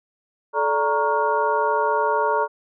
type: tone cluster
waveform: sine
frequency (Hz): 433.4 / 584 / 933 / 1109 / 1417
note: A4 / D5 / A#5 / C#6 / F6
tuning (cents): -26 / -10 / +1 / 0 / +25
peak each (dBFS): -24 / -25 / -21 / -27 / -28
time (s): 0.53-2.48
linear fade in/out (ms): 50
effects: none